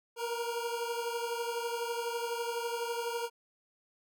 25% pulse beating tone pair, 467.2 / 479.2 Hz, A#4 / A#4, +4 / +48 cents, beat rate 12 Hz, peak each -31 / -35 dBFS, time 0.16-3.3 s, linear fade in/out 50 ms, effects none

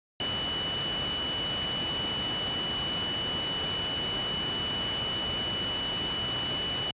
sine tone in noise, 2960 Hz, F#7, in tune, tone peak -30 dBFS, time 0.2-6.91 s, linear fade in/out 2 ms, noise pink, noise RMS -34 dBFS, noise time 0.2-6.91 s, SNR +1 dB, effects high-pass 80 Hz 12 dB/octave + resampled to 8000 Hz

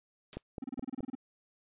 white noise with exponential decay, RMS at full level -42 dBFS, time 0.33-0.43 s, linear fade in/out 0 ms, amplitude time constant 20 ms
click train, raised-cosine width 2 ms, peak -25 dBFS, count 4, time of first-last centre 0.37-1.006 s, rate 4.72 Hz
triangle tone bursts, 261.6 Hz, C4, in tune, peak -33 dBFS, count 11, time 0.62-1.152 s, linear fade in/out 5 ms, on 22 ms, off 29 ms
effects resampled to 8000 Hz

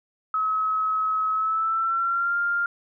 sine tone with pitch glide, 1283 to 1399.1 Hz, E6 to F6, -47 to +3 cents, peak -21 dBFS, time 0.34-2.66 s, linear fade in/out 2 ms, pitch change +150 cents, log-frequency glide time 1.32-2.37 s, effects none

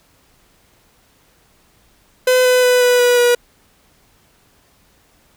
45% pulse tone with pitch steps, 507 / 502.3 / 497.7 / 493.1 / 488.6 / 484.1 Hz, B4 / B4 / B4 / B4 / B4 / B4, +45 / +29 / +13 / -3 / -19 / -35 cents, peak -10 dBFS, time 2.27-3.35 s, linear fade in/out 5 ms, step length 180 ms, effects pink hiss -55 dBFS RMS until 5.36 s

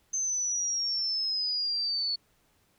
sine exponential sweep, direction down, 6272 to 4414 Hz, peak -27 dBFS, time 0.13-2.16 s, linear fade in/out 10 ms, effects pink hiss -68 dBFS RMS until 2.78 s

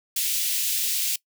white high-pass noise, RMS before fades -25 dBFS, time 0.16-1.16 s, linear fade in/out 5 ms, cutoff 2500 Hz, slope 24 dB/octave, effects noise-tail reverb RT60 0.1 s tail -21 dB re dry

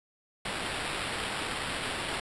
violet noise with sample-and-hold, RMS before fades -34 dBFS, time 0.45-2.2 s, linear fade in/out 5 ms, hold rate 6300 Hz, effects resampled to 24000 Hz

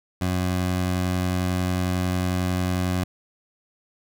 20% pulse tone, 91.1 Hz, F#2, 26 cents flat, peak -17 dBFS, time 0.21-3.04 s, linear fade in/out 5 ms, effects none

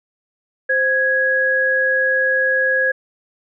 sine tone pair together, 522.6 / 1661.2 Hz, C5 / G#6, -2 / 0 cents, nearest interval octave + minor sixth, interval 2002 cents, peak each -20 / -15 dBFS, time 0.69-2.92 s, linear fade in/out 10 ms, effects none

